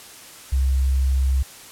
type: tone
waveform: sine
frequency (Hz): 66.4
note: C2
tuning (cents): +26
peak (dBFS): -16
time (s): 0.52-1.43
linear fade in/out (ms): 10
effects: white hiss -42 dBFS RMS until 1.71 s + low-pass 12000 Hz 12 dB/octave